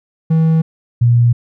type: tone pair in turn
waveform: triangle / sine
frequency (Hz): 161.1 / 119.33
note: E3 / A#2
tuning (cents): -39 / +41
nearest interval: perfect fourth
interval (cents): 520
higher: first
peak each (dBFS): -7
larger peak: neither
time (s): 0.3-0.62 / 1.01-1.33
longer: neither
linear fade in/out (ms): 10
effects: none